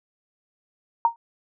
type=tone with exponential decay; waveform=sine; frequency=929 Hz; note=A#5; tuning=6 cents flat; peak=-11 dBFS; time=1.05-1.16 s; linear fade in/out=1 ms; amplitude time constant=22 ms; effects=none